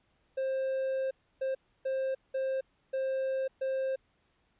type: tone bursts at uneven times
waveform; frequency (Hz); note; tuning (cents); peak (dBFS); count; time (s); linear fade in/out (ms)
triangle; 530; C5; +22; -27; 6; 0.37-1.11 / 1.41-1.55 / 1.85-2.15 / 2.34-2.61 / 2.93-3.48 / 3.61-3.96; 10
effects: pink hiss -72 dBFS RMS until 4.59 s + resampled to 8000 Hz